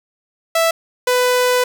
sawtooth tone pair in turn, 659.3 / 498.2 Hz, E5 / B4, 0 / +15 cents, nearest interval perfect fourth, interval 485 cents, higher first, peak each -9 dBFS, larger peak neither, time 0.55-0.71 / 1.07-1.64 s, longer second, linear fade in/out 5 ms, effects none

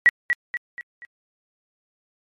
sine tone with echo, 1929 Hz, B6, 41 cents flat, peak -9 dBFS, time 0.06-0.09 s, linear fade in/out 0 ms, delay 240 ms, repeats 4, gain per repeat -7 dB, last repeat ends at 1.05 s, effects MP3 64 kbps

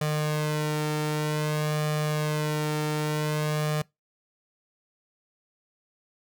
sawtooth tone with flanger, 151.9 Hz, D#3, 41 cents flat, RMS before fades -27 dBFS, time 0.01-3.82 s, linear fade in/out 5 ms, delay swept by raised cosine 1.7 to 2.22 ms, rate 0.53 Hz, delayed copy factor +0.8, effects noise-tail reverb RT60 0.2 s tail -24 dB re dry

